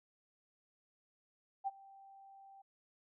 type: tone with ADSR envelope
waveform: sine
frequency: 783 Hz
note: G5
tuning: 2 cents flat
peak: -32 dBFS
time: 1.64-2.62 s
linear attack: 32 ms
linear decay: 29 ms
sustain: -23 dB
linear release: 8 ms
effects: none